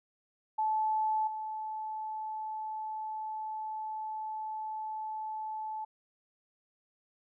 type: tone with level steps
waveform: sine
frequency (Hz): 868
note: A5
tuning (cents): -24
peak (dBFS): -27 / -35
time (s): 0.58-5.85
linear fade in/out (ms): 10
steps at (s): 1.27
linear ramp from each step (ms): 5
effects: none